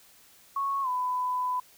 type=tone with pitch glide; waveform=sine; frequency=1104 to 1000.7 Hz; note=C#6 to B5; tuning=-7 to +23 cents; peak=-26 dBFS; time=0.56-1.6 s; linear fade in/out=5 ms; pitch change=-170 cents; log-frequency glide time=0.82-0.88 s; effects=white hiss -57 dBFS RMS until 1.77 s